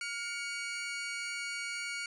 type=tone pair together; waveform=sawtooth; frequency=1418 / 2251 Hz; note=F6 / C#7; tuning=+26 / +26 cents; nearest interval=minor sixth; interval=800 cents; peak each=-37 / -34 dBFS; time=0.01-2.06 s; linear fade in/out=2 ms; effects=resampled to 22050 Hz